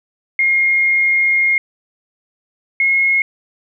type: tone pair in turn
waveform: sine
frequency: 2137 / 2162 Hz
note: C7 / C#7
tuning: +36 / -44 cents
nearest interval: unison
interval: 20 cents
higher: second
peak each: -11 dBFS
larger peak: neither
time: 0.39-1.58 / 2.8-3.22 s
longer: first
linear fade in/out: 2 ms
effects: none